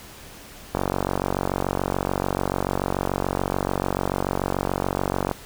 click train, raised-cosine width 1 ms, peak -8 dBFS, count 215, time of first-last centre 0.75-5.313 s, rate 46.9 Hz, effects pink hiss -43 dBFS RMS until 5.45 s

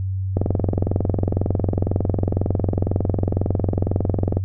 click train, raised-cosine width 2 ms, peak -6 dBFS, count 89, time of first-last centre 0.37-4.37 s, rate 22 Hz, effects noise-tail reverb RT60 0.1 s tail -17 dB re dry + added 95 Hz sine -21 dBFS peak until 4.44 s

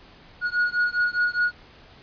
triangle beating tone pair, 1447 / 1451.9 Hz, F#6 / F#6, -39 / -33 cents, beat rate 4.9 Hz, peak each -22 dBFS, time 0.41-1.52 s, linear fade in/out 50 ms, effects pink hiss -50 dBFS RMS until 2.02 s + resampled to 11025 Hz

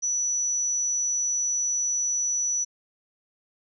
sine tone, 5920 Hz, F#8, in tune, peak -23 dBFS, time 0.02-2.65 s, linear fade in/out 20 ms, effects none

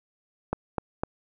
click train, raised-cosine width 1 ms, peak -12 dBFS, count 3, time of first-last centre 0.53-1.035 s, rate 3.96 Hz, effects none

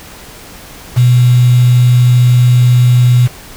sine tone with quantisation, 123.47 Hz, B2, in tune, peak -4 dBFS, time 0.96-3.28 s, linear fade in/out 20 ms, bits 4, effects pink hiss -33 dBFS RMS until 3.56 s

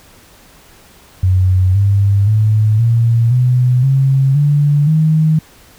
sine tone with pitch steps, 92.7 / 99.93 / 107.72 / 116.12 / 125.18 / 134.94 / 145.46 / 156.81 Hz, F#2 / G2 / A2 / A#2 / B2 / C#3 / D3 / D#3, +4 / +34 / -36 / -6 / +24 / -46 / -16 / +14 cents, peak -8 dBFS, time 1.23-5.39 s, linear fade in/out 5 ms, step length 520 ms, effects pink hiss -44 dBFS RMS until 5.78 s

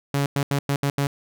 sawtooth tone bursts at uneven times, 140.8 Hz, C#3, 27 cents sharp, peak -16 dBFS, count 6, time 0.14-0.26 / 0.36-0.43 / 0.51-0.59 / 0.69-0.76 / 0.83-0.9 / 0.98-1.07 s, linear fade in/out 2 ms, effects none

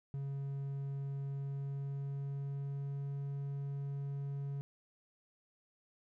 triangle tone with pitch glide, 138.59 to 139.96 Hz, C#3 to C#3, 0 to +17 cents, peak -35 dBFS, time 0.14-4.61 s, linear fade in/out 0 ms, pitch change +17 cents, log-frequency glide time 1.25-3.15 s, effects none

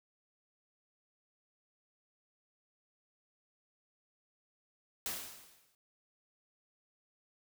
white noise with exponential decay, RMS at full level -36 dBFS, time 5.06-5.75 s, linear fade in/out 1 ms, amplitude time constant 150 ms, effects none

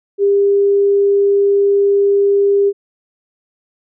sine tone, 400.6 Hz, G4, 38 cents sharp, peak -9 dBFS, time 0.18-2.73 s, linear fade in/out 50 ms, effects none

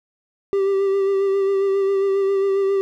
triangle tone with vibrato, 392 Hz, G4, in tune, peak -14 dBFS, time 0.53-2.81 s, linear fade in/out 0 ms, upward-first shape sine, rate 7.4 Hz, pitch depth 24 cents each way, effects none

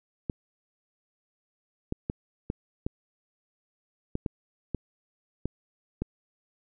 clicks, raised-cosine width 3 ms, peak -16 dBFS, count 10, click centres 0.298 / 1.924 / 2.099 / 2.501 / 2.865 / 4.154 / 4.262 / 4.747 / 5.456 / 6.02 s, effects none

